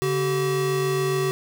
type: tone pair together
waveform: square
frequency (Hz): 142.9 / 381.5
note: D3 / G4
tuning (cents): -47 / -47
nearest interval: octave + perfect fourth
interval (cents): 1700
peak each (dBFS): -27 / -23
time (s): 0.02-1.31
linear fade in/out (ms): 0
effects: none